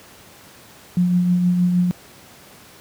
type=tone with tremolo; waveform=sine; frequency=178.3 Hz; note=F3; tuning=36 cents sharp; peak=-12 dBFS; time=0.97-1.91 s; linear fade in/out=0 ms; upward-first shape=triangle; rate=6.4 Hz; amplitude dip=40%; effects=pink hiss -45 dBFS RMS until 2.8 s + high-pass 100 Hz 12 dB/octave